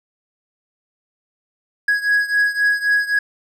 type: beating tone pair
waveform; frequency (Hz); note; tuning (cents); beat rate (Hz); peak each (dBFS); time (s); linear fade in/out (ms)
triangle; 1661.2 / 1665; G#6 / G#6; 0 / +4; 3.8; -15 / -18; 1.88-3.19; 5
effects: none